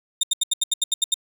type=tone bursts; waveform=25% pulse; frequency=3653 Hz; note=A#7; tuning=36 cents flat; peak=-13 dBFS; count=10; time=0.21-1.142 s; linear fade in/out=5 ms; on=23 ms; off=78 ms; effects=none